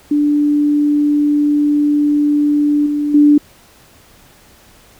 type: tone with level steps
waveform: sine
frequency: 293.7 Hz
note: D4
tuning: in tune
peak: -10 / -14 / -5 dBFS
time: 0.11-3.38 s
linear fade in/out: 5 ms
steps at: 2.86 / 3.14 s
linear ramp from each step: 5 ms
effects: pink hiss -46 dBFS RMS until 4.99 s